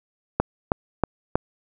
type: click train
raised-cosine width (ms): 1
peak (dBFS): -4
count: 4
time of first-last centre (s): 0.4-1.355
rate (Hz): 3.14
effects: none